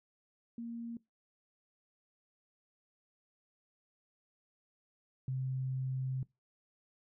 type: tone pair in turn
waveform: sine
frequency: 233.1 / 130.82 Hz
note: A#3 / C3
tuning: 0 / 0 cents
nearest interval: minor seventh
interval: 1000 cents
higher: first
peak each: -39 / -33 dBFS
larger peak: second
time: 0.58-0.97 / 5.28-6.23 s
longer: second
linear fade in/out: 2 ms
effects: noise-tail reverb RT60 0.2 s tail -21 dB re dry